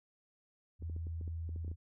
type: tone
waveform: sine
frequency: 82.41 Hz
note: E2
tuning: in tune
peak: -37 dBFS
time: 0.79-1.76 s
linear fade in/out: 50 ms
type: clicks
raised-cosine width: 3 ms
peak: -37 dBFS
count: 11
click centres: 0.824 / 0.898 / 0.964 / 1.069 / 1.212 / 1.278 / 1.492 / 1.561 / 1.647 / 1.68 / 1.715 s
effects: none